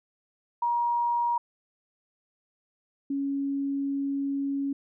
sine tone pair in turn, 950 / 277.7 Hz, A#5 / C#4, +33 / +3 cents, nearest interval octave + major sixth, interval 2130 cents, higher first, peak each -23 / -26 dBFS, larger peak first, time 0.62-1.38 / 3.1-4.73 s, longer second, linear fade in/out 5 ms, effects none

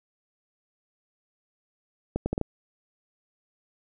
accelerating click train, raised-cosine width 2 ms, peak -13 dBFS, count 5, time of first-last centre 2.16-2.413 s, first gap 100 ms, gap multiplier 0.7, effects none

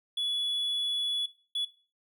triangle tone bursts at uneven times, 3407 Hz, G#7, 44 cents sharp, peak -27 dBFS, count 2, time 0.17-1.26 / 1.55-1.65 s, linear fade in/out 5 ms, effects noise-tail reverb RT60 0.4 s tail -18 dB re dry

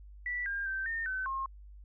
sine tone with pitch steps, 1962 / 1606 / 1556 / 1824 / 1524 / 1072 Hz, B6 / G6 / G6 / A#6 / G6 / C6, -12 / +41 / -13 / -38 / -49 / +42 cents, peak -32 dBFS, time 0.26-1.46 s, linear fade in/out 2 ms, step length 200 ms, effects added 50 Hz sine -48 dBFS peak until 1.84 s

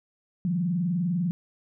sine tone with vibrato, 174 Hz, F3, 6 cents flat, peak -23 dBFS, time 0.45-1.31 s, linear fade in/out 0 ms, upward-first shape sine, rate 20 Hz, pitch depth 180 cents each way, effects none

